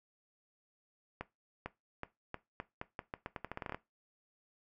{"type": "accelerating click train", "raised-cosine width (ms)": 0.5, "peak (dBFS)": -24, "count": 18, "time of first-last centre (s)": [1.21, 3.746], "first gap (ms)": 450, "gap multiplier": 0.83, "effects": ["noise-tail reverb RT60 0.2 s tail -17 dB re dry"]}